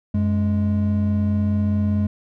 triangle tone pair together, 92.92 / 208.6 Hz, F#2 / G#3, +8 / +8 cents, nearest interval octave + major second, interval 1400 cents, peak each -18 dBFS, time 0.14-2.07 s, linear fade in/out 5 ms, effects none

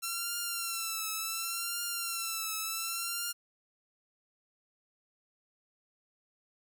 5% pulse tone with vibrato, 1351 Hz, E6, 42 cents sharp, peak -22 dBFS, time 0.02-3.33 s, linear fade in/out 20 ms, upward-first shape triangle, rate 0.69 Hz, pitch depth 70 cents each way, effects none

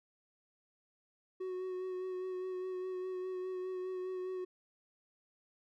triangle tone with vibrato, 370 Hz, F#4, in tune, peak -35 dBFS, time 1.4-4.45 s, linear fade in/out 10 ms, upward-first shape sine, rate 4.9 Hz, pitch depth 20 cents each way, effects none

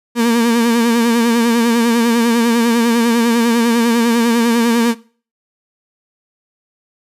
35% pulse tone with vibrato, 233.1 Hz, A#3, in tune, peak -9 dBFS, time 0.15-4.95 s, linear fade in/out 50 ms, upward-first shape sine, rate 10 Hz, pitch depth 48 cents each way, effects noise-tail reverb RT60 0.4 s tail -20 dB re dry + resampled to 32000 Hz

